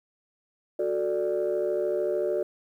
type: chord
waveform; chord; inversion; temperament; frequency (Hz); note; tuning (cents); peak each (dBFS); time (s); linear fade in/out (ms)
sine; D major; first; just; 367.1 / 440.5 / 587.3; F#4 / A4 / D5; -14 / +2 / 0; -27 / -29 / -27; 0.79-2.43; 5
effects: tanh soft clip ceiling -18 dBFS + 10-bit